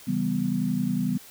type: chord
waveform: sine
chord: C# half-diminished seventh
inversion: none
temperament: equal with one note detuned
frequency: 136.21 / 164.81 / 196 / 246.9 Hz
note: C#3 / E3 / G3 / B3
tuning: -30 / 0 / 0 / 0 cents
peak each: -33 / -30 / -27 / -27 dBFS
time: 0.07-1.18 s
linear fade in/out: 10 ms
effects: white hiss -48 dBFS RMS until 1.3 s